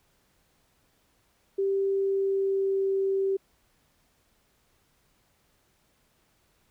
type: tone with pitch glide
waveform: sine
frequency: 391.4 to 388.2 Hz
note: G4 to G4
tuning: -3 to -17 cents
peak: -23 dBFS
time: 1.58-3.37 s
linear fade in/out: 10 ms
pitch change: -14 cents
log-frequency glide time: 1.89-2.92 s
effects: pink hiss -68 dBFS RMS until 6.7 s